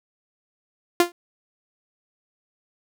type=tone with exponential decay; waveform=sawtooth; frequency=348.3 Hz; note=F4; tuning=5 cents flat; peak=-7 dBFS; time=1-1.12 s; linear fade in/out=2 ms; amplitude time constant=26 ms; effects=none